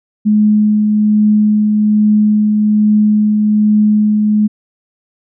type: tone with tremolo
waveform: sine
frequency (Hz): 211.5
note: G#3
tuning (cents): +32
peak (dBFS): -6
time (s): 0.25-4.48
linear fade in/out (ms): 20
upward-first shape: triangle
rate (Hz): 1.2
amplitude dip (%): 30
effects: none